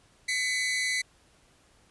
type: tone pair together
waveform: sawtooth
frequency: 2011 / 2235 Hz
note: B6 / C#7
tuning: +31 / +14 cents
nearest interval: major second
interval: 183 cents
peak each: -24 / -29 dBFS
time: 0.28-1.02 s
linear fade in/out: 10 ms
effects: pink hiss -62 dBFS RMS until 1.9 s + resampled to 24000 Hz